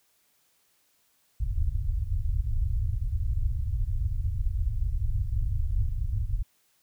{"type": "low-pass noise", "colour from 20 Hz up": "pink", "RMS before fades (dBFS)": -27, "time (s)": [1.4, 6.43], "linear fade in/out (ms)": 10, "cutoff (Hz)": 110, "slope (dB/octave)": 48, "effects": ["white hiss -68 dBFS RMS until 6.82 s"]}